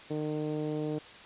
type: tone with low-pass filter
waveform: 10% pulse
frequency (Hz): 152.3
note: D#3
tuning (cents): -37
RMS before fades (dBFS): -33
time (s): 0.1-0.99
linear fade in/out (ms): 10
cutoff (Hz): 420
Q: 1.6
effects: white hiss -49 dBFS RMS until 1.25 s + resampled to 8000 Hz